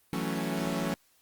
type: chord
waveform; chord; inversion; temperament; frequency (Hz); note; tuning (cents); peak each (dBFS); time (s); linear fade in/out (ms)
sawtooth; F# minor seventh; third; equal; 164.81 / 185 / 220 / 277.2; E3 / F#3 / A3 / C#4; 0 / 0 / 0 / 0; -31; 0.13-0.94; 0
effects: white hiss -66 dBFS RMS until 1.21 s + Opus 32 kbps